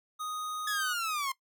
square tone, 1244.5 Hz, D#6, in tune, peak -35 dBFS, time 0.19-0.94 s, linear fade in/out 20 ms
sawtooth linear sweep, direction down, 1715 to 1046.5 Hz, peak -27 dBFS, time 0.67-1.32 s, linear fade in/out 5 ms
effects noise-tail reverb RT60 0.1 s tail -19 dB re dry

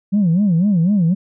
sine tone with vibrato, 185 Hz, F#3, in tune, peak -10 dBFS, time 0.12-1.15 s, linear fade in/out 20 ms, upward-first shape sine, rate 4 Hz, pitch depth 230 cents each way, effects tanh soft clip ceiling -9 dBFS

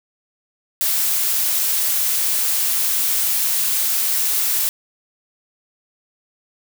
blue noise, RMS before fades -19 dBFS, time 0.81-4.69 s, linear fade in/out 0 ms, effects none

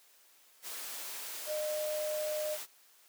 sine tone in noise, 610 Hz, D#5, 34 cents flat, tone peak -32 dBFS, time 1.46-2.58 s, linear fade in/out 50 ms, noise white, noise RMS -42 dBFS, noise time 0.62-2.67 s, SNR +7 dB, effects white hiss -63 dBFS RMS until 3.08 s + high-pass 400 Hz 12 dB/octave

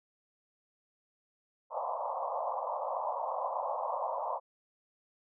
white band-pass noise, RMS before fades -35 dBFS, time 1.7-4.4 s, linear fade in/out 50 ms, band 520 to 1100 Hz, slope 96 dB/octave, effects none

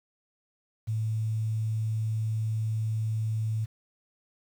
sine tone with quantisation, 110 Hz, A2, in tune, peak -26 dBFS, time 0.87-3.66 s, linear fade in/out 20 ms, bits 9, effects none

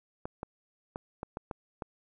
clicks, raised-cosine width 1 ms, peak -22 dBFS, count 7, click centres 0.255 / 0.431 / 0.959 / 1.231 / 1.371 / 1.512 / 1.822 s, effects none

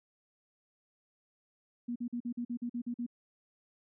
sine tone bursts, 240 Hz, B3, 49 cents flat, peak -33 dBFS, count 10, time 1.88-3.065 s, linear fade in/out 10 ms, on 78 ms, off 45 ms, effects none

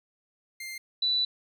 sawtooth / sine tone pair in turn, 2102 / 3968 Hz, C7 / B7, +7 / +7 cents, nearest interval major seventh, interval 1100 cents, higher second, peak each -33 / -23 dBFS, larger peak second, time 0.6-0.78 / 1.02-1.25 s, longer second, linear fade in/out 5 ms, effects none

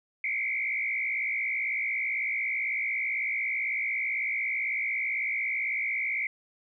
sine tone with frequency modulation, 2198 Hz, C#7, 15 cents flat, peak -27 dBFS, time 0.24-6.27 s, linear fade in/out 2 ms, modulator 58 Hz, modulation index 2.3, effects none

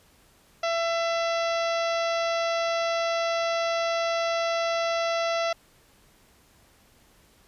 harmonic tone, 670 Hz, E5, 28 cents sharp, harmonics 1 / 2 / 3 / 4 / 5 / 6 / 7 / 8 / 9, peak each -25 / -31 / -35 / -37 / -39 / -41 / -42 / -43 / -44 dBFS, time 0.63-5.53 s, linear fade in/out 5 ms, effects pink hiss -59 dBFS RMS until 7.47 s + resampled to 32000 Hz

